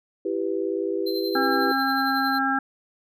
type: chord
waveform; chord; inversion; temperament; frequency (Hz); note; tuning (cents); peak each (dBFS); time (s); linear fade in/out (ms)
sine; E minor; none; equal with one note detuned; 332.5 / 392 / 493.9; E4 / G4 / B4; +15 / 0 / 0; -28 / -26 / -30; 0.25-1.72; 5
type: tone with tremolo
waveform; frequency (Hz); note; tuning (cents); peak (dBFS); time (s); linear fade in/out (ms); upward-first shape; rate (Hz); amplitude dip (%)
square; 4109; C8; -32; -30; 1.06-2.39; 10; sine; 11; 55
type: harmonic tone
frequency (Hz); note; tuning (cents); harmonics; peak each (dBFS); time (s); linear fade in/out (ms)
269; C4; +48; 1 / 3 / 5 / 6; -26 / -26 / -26 / -26; 1.35-2.59; 5
effects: none